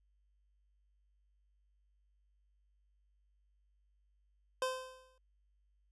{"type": "tone with exponential decay", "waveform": "25% pulse", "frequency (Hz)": 516, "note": "C5", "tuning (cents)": -24, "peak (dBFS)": -27, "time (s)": [4.62, 5.18], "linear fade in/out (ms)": 2, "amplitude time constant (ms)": 120, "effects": ["added 50 Hz sine -70 dBFS peak until 5.91 s", "resampled to 24000 Hz"]}